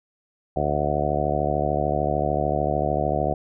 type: harmonic tone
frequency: 73.42 Hz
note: D2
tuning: in tune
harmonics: 1 / 2 / 3 / 4 / 5 / 6 / 7 / 8 / 9 / 10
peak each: -30 / -29 / -33 / -33 / -31 / -33 / -31 / -29 / -27 / -27 dBFS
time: 0.56-3.34 s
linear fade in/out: 5 ms
effects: none